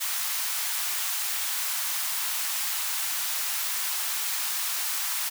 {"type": "high-pass noise", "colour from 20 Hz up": "white", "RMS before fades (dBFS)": -29, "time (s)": [0, 5.3], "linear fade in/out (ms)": 20, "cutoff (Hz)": 820, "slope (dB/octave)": 24, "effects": []}